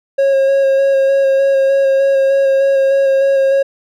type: tone with vibrato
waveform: triangle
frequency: 544 Hz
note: C#5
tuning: 33 cents flat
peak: -7 dBFS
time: 0.18-3.63 s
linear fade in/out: 10 ms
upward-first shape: square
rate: 3.3 Hz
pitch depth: 13 cents each way
effects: none